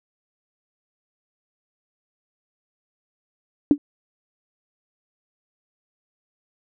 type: tone with exponential decay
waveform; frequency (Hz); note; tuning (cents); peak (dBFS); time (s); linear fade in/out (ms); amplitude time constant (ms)
sine; 288.9; D4; -28; -6; 3.71-3.78; 1; 15
effects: none